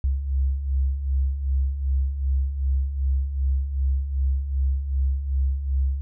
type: beating tone pair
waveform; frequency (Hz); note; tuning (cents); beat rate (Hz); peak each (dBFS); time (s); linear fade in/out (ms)
sine; 65.41 / 68.01; C2 / C#2; 0 / -32; 2.6; -28 / -21; 0.04-6.01; 0
effects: none